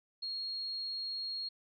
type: tone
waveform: sine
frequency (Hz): 4279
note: C8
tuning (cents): +38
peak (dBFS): -36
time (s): 0.22-1.49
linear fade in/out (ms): 10
effects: none